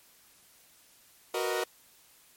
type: chord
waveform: sawtooth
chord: B major seventh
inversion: second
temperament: equal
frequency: 370 / 466.2 / 493.9 / 622.3 Hz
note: F#4 / A#4 / B4 / D#5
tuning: 0 / 0 / 0 / 0 cents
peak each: -29 / -29 / -34 / -32 dBFS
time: 1.34-1.64 s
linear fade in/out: 5 ms
effects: white hiss -60 dBFS RMS until 2.36 s + MP3 64 kbps